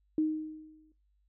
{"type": "tone with exponential decay", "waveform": "sine", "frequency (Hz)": 311.1, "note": "D#4", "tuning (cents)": 0, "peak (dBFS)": -23, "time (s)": [0.18, 0.92], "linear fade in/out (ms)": 2, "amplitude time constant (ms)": 160, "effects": ["noise-tail reverb RT60 0.2 s tail -17 dB re dry", "added 50 Hz sine -68 dBFS peak until 1.28 s"]}